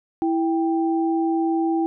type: tone pair together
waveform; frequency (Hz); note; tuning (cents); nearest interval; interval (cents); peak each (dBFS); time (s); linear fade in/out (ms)
sine; 329.2 / 787.3; E4 / G5; -2 / +7; octave + minor third; 1509; -19 / -26; 0.22-1.86; 0
effects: none